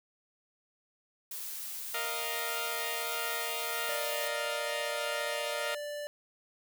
blue noise, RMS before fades -40 dBFS, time 1.31-4.28 s, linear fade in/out 5 ms
10% pulse chord, Bb suspended fourth, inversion none, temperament equal, 466.2 / 622.3 / 698.5 Hz, Bb4 / Eb5 / F5, 0 / 0 / 0 cents, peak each -30 dBFS, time 1.94-5.75 s, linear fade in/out 5 ms
square tone, 587.3 Hz, D5, in tune, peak -37 dBFS, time 3.89-6.07 s, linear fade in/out 0 ms
effects none

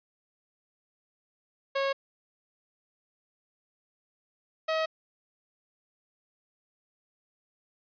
sawtooth tone pair in turn, 548 / 637.5 Hz, C#5 / D#5, -20 / +42 cents, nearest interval minor third, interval 262 cents, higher second, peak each -22 dBFS, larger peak neither, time 1.75-1.93 / 4.68-4.86 s, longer neither, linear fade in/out 10 ms, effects resampled to 11025 Hz

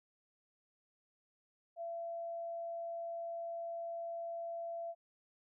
sine tone, 675 Hz, E5, 41 cents sharp, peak -39 dBFS, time 1.76-4.95 s, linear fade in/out 50 ms, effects none

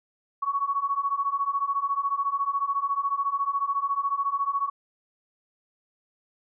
sine beating tone pair, 1108.7 / 1122.7 Hz, C#6 / C#6, 0 / +22 cents, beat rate 14 Hz, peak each -28 / -26 dBFS, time 0.42-4.7 s, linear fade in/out 10 ms, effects none

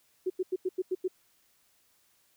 sine tone bursts, 370 Hz, F#4, in tune, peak -26 dBFS, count 7, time 0.26-1.081 s, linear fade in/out 10 ms, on 41 ms, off 89 ms, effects white hiss -68 dBFS RMS until 2.36 s

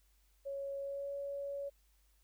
sine tone with pitch glide, 554.4 to 561.8 Hz, C#5 to C#5, 0 to +23 cents, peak -38 dBFS, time 0.45-1.7 s, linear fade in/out 20 ms, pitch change +23 cents, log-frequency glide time 0.8-1.1 s, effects added 50 Hz sine -68 dBFS peak until 2.23 s + white hiss -75 dBFS RMS until 2.23 s

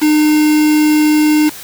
triangle tone with quantisation, 304.1 Hz, D#4, 40 cents flat, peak -6 dBFS, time 0.01-1.5 s, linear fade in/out 20 ms, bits 3, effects white hiss -31 dBFS RMS until 1.63 s

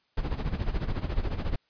brown noise with tremolo, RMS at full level -26 dBFS, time 0.17-1.56 s, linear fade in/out 5 ms, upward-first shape sine, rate 14 Hz, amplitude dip 75%, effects white hiss -70 dBFS RMS until 1.69 s + resampled to 11025 Hz

